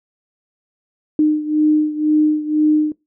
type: beating tone pair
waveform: sine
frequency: 304.4 / 306.4 Hz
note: D#4 / D#4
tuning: -38 / -27 cents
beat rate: 2 Hz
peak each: -14 / -18 dBFS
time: 1.19-2.92 s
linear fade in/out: 2 ms
effects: noise-tail reverb RT60 0.2 s tail -22 dB re dry